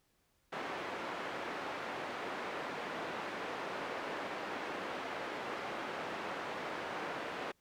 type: band-pass noise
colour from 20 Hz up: pink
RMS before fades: -41 dBFS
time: 0.52-7.52 s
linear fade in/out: 10 ms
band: 370 to 2100 Hz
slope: 12 dB/octave
effects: pink hiss -75 dBFS RMS until 7.6 s